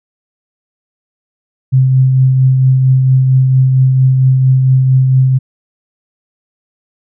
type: tone with tremolo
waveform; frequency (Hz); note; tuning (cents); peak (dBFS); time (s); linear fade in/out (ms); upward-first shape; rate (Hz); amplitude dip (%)
sine; 130.81; C3; 0; -4; 1.72-5.39; 20; triangle; 4.4; 35
effects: none